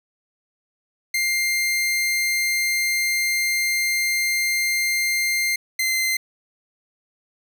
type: tone pair in turn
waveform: sawtooth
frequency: 2100 / 2076 Hz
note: C7 / C7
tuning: +6 / -14 cents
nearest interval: unison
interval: 20 cents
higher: first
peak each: -16 dBFS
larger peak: neither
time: 1.14-5.56 / 5.79-6.17 s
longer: first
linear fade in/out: 5 ms
effects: none